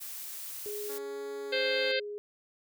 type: noise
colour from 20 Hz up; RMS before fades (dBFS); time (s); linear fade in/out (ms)
blue; -41; 0-0.99; 20
type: tone with vibrato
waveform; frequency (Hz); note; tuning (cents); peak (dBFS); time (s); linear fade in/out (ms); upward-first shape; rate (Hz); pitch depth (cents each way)
sine; 415.3; G#4; 0; -36; 0.66-2.18; 0; triangle; 1.9; 8
type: tone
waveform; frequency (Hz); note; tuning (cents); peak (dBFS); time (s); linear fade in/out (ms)
10% pulse; 280; C#4; +18; -37; 0.89-1.92; 5
type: harmonic tone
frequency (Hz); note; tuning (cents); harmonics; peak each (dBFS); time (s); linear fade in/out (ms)
523.3; C5; 0; 1 / 3 / 4 / 5 / 6 / 7 / 8 / 9; -30 / -35 / -36 / -37 / -38 / -38 / -39 / -40; 1.52-2; 10
effects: none